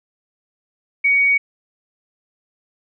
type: tone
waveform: sine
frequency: 2245 Hz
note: C#7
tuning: 21 cents sharp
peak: -12 dBFS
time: 1.04-1.38 s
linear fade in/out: 10 ms
effects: none